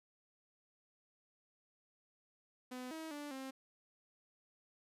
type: tone with pitch steps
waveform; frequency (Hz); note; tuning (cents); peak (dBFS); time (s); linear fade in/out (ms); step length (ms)
sawtooth; 252.2 / 319.8 / 292.1 / 265.7; B3 / D#4 / D4 / C4; +36 / +48 / -9 / +27; -40; 2.71-3.51; 10; 200
effects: resampled to 32000 Hz